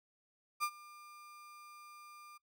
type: tone with ADSR envelope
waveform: 35% pulse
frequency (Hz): 1200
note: D6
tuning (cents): +37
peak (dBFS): -29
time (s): 0.6-2.38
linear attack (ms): 34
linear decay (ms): 65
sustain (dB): -22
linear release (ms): 12
effects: noise-tail reverb RT60 0.1 s tail -23 dB re dry